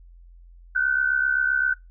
sine tone pair together, 1458 / 1525.7 Hz, F#6 / G6, -26 / -47 cents, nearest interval minor second, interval 79 cents, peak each -24 / -21 dBFS, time 0.75-1.74 s, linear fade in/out 10 ms, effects noise-tail reverb RT60 0.2 s tail -23 dB re dry + added 43 Hz sine -45 dBFS peak until 1.9 s

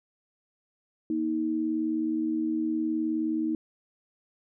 sine tone pair together, 236.8 / 316.1 Hz, A#3 / D#4, +27 / +27 cents, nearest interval perfect fourth, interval 500 cents, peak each -32 / -26 dBFS, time 1.1-3.55 s, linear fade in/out 2 ms, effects none

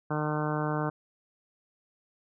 harmonic tone, 151.6 Hz, D#3, 45 cents flat, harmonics 1 / 2 / 3 / 4 / 5 / 6 / 7 / 8 / 9 / 10, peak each -31 / -34 / -36 / -37 / -38 / -39 / -39 / -40 / -41 / -41 dBFS, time 0.1-0.9 s, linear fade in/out 10 ms, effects none

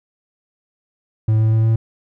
triangle tone with pitch steps, 109.4 / 110.29 / 111.18 / 112.09 Hz, A2 / A2 / A2 / A2, -9 / +5 / +18 / +33 cents, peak -10 dBFS, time 1.28-1.76 s, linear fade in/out 5 ms, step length 120 ms, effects none

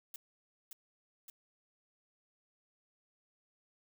blue noise with echo, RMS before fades -45 dBFS, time 0.14-0.16 s, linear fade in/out 2 ms, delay 570 ms, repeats 2, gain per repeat -3 dB, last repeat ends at 1.3 s, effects none

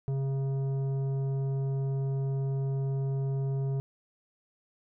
sine tone with tanh clipping, 135.9 Hz, C#3, 34 cents flat, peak -29 dBFS, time 0.08-3.8 s, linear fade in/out 0 ms, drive 10 dB, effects none

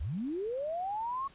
sine linear sweep, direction up, 51.2 to 1117 Hz, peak -32 dBFS, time 0-1.28 s, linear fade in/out 10 ms, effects pink hiss -59 dBFS RMS until 1.34 s + resampled to 8000 Hz

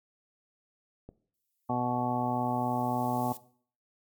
click, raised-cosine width 2 ms, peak -31 dBFS, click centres 1.09 s
violet noise with exponential growth, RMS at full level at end -43 dBFS, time 1.34-3.37 s, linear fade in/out 0 ms, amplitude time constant 440 ms
harmonic tone, 123.47 Hz, B2, in tune, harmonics 1 / 2 / 3 / 4 / 5 / 6 / 7 / 9, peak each -36 / -32 / -40 / -41 / -37 / -33 / -33 / -38 dBFS, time 1.69-3.33 s, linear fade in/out 10 ms
effects noise-tail reverb RT60 0.5 s tail -17 dB re dry + MP3 96 kbps

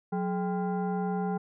sine tone with frequency modulation, 182.9 Hz, F#3, 20 cents flat, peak -27 dBFS, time 0.12-1.38 s, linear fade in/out 10 ms, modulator 607 Hz, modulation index 1, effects none

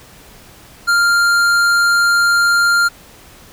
sine tone with tanh clipping, 1396.9 Hz, F6, in tune, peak -12 dBFS, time 0.87-2.89 s, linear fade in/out 20 ms, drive 15 dB, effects pink hiss -42 dBFS RMS until 3.52 s

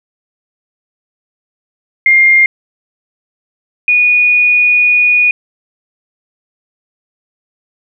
sine tone pair in turn, 2116 / 2460 Hz, C7 / D#7, +19 / -20 cents, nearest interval minor third, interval 261 cents, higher second, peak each -4 / -6 dBFS, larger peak first, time 2.06-2.46 / 3.88-5.31 s, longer second, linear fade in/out 2 ms, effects none

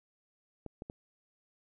clicks, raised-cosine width 2 ms, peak -28 dBFS, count 3, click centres 0.663 / 0.821 / 0.899 s, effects none

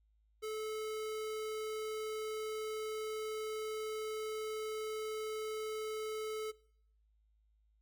square tone, 433.6 Hz, A4, 25 cents flat, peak -39 dBFS, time 0.42-6.52 s, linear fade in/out 20 ms, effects noise-tail reverb RT60 0.7 s tail -22 dB re dry + added 53 Hz sine -69 dBFS peak until 7.81 s

